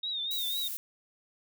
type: tone with vibrato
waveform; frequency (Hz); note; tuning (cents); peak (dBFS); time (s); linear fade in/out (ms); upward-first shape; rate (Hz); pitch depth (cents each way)
sine; 3715; A#7; -7; -31; 0.03-0.68; 5; triangle; 4; 100
type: noise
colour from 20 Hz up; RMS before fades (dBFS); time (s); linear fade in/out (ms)
violet; -37; 0.31-0.77; 0
effects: none